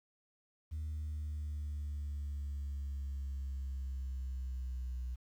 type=exponential sweep; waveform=sine; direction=down; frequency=77.78 to 61.74 Hz; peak=-35 dBFS; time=0.71-5.16 s; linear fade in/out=20 ms; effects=tanh soft clip ceiling -35 dBFS + 11-bit